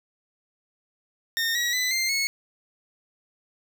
20% pulse tone with pitch steps, 1831 / 1915.4 / 2004 / 2096 / 2193 Hz, A#6 / A#6 / B6 / C7 / C#7, -32 / +46 / +25 / +2 / -19 cents, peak -18 dBFS, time 1.37-2.27 s, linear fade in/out 0 ms, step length 180 ms, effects none

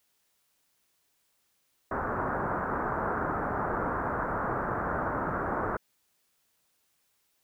white low-pass noise, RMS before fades -31 dBFS, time 1.91-5.77 s, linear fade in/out 5 ms, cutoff 1500 Hz, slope 48 dB/octave, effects white hiss -73 dBFS RMS until 7.43 s

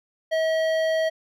sine tone with hard clipping, 641 Hz, E5, 49 cents flat, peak -22 dBFS, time 0.31-1.1 s, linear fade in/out 20 ms, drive 12 dB, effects none

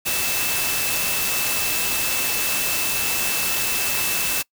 sine tone in noise, 2637 Hz, E7, in tune, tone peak -28 dBFS, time 0.05-4.43 s, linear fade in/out 20 ms, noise white, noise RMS -23 dBFS, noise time 0.05-4.43 s, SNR -8 dB, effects noise-tail reverb RT60 0.1 s tail -24 dB re dry

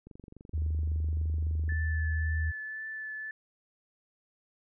click train, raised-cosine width 3 ms, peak -35 dBFS, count 40, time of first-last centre 0.07-1.723 s, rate 23.6 Hz
sine tone with pitch glide, 77.78 to 78.55 Hz, D#2 to D#2, 0 to +17 cents, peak -27 dBFS, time 0.53-2.52 s, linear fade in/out 20 ms, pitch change +17 cents, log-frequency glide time 0.92-1.14 s
sine tone with vibrato, 1746 Hz, A6, 14 cents flat, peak -36 dBFS, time 1.69-3.31 s, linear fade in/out 2 ms, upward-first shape triangle, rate 1.9 Hz, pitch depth 14 cents each way
effects none

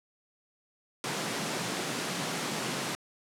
pink high-pass noise, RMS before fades -33 dBFS, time 1.04-2.95 s, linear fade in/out 0 ms, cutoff 130 Hz, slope 48 dB/octave, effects low-pass 9000 Hz 12 dB/octave

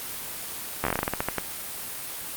slowing click train, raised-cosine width 0.5 ms, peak -9 dBFS, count 14, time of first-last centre 0.84-1.383 s, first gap 12 ms, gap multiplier 1.19, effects white hiss -35 dBFS RMS until 2.36 s + Opus 32 kbps

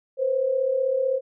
sine tone pair together, 493.9 / 529.7 Hz, B4 / C5, 0 / +21 cents, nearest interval minor second, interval 121 cents, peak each -27 / -21 dBFS, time 0.17-1.21 s, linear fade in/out 50 ms, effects none

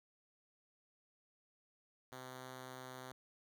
5% pulse tone, 128.8 Hz, C3, 27 cents flat, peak -37 dBFS, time 2.12-3.12 s, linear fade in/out 2 ms, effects none

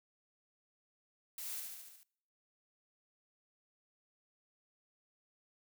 blue noise with echo, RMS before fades -44 dBFS, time 1.38-1.6 s, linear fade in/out 2 ms, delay 72 ms, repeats 6, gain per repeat -3 dB, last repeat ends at 2.032 s, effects noise-tail reverb RT60 0.7 s tail -25 dB re dry

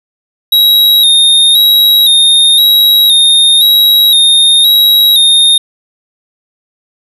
square tone with vibrato, 3764 Hz, A#7, 16 cents sharp, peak -4 dBFS, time 0.52-5.58 s, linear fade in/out 5 ms, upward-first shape square, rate 0.97 Hz, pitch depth 40 cents each way, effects none

